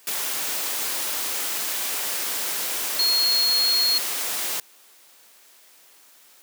sine tone in noise, 4293 Hz, C8, 44 cents sharp, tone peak -18 dBFS, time 2.99-3.98 s, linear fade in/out 2 ms, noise white, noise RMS -27 dBFS, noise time 0.07-4.6 s, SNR +6 dB, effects white hiss -53 dBFS RMS until 6.42 s + high-pass 300 Hz 12 dB/octave

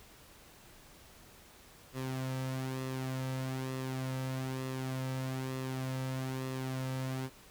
sawtooth tone with flanger, 130.81 Hz, C3, in tune, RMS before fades -37 dBFS, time 1.93-7.3 s, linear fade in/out 50 ms, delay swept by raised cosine 1.3 to 2.8 ms, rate 1.1 Hz, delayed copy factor -0.5, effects pink hiss -57 dBFS RMS until 7.5 s

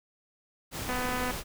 pink noise, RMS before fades -36 dBFS, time 0.71-1.44 s, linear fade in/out 50 ms
click train, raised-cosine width 0.5 ms, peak -19 dBFS, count 106, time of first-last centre 0.89-1.31 s, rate 250 Hz
effects none

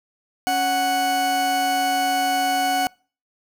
40% pulse tone pair together, 276.7 / 740 Hz, C#4 / F#5, -3 / 0 cents, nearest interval octave + perfect fourth, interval 1703 cents, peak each -28 / -18 dBFS, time 0.47-2.87 s, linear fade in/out 0 ms, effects noise-tail reverb RT60 0.4 s tail -26 dB re dry

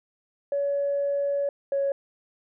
sine tone pair in turn, 565 / 555 Hz, C#5 / C#5, +33 / +2 cents, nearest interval unison, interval 31 cents, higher first, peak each -22 / -21 dBFS, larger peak second, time 0.52-1.49 / 1.72-1.92 s, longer first, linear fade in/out 2 ms, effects tanh soft clip ceiling -18 dBFS

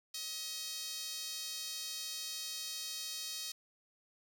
sawtooth tone with high-pass filter, 633 Hz, D#5, 30 cents sharp, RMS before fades -42 dBFS, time 0.14-3.52 s, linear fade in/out 5 ms, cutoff 4400 Hz, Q 2, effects none

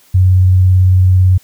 sine tone with vibrato, 92.5 Hz, F#2, in tune, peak -5 dBFS, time 0.14-1.38 s, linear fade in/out 10 ms, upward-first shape sine, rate 18 Hz, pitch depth 15 cents each way, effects white hiss -48 dBFS RMS until 1.43 s

